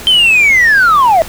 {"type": "linear sweep", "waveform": "sine", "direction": "down", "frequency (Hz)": [3136, 622], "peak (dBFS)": -3, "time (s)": [0.07, 1.22], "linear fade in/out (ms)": 0, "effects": ["tanh soft clip ceiling -3 dBFS", "pink hiss -28 dBFS RMS until 1.28 s"]}